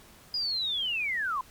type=linear sweep; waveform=sine; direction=down; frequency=4970 to 987.8 Hz; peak=-27 dBFS; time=0.34-1.41 s; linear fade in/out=2 ms; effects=pink hiss -54 dBFS RMS until 1.5 s + MP3 96 kbps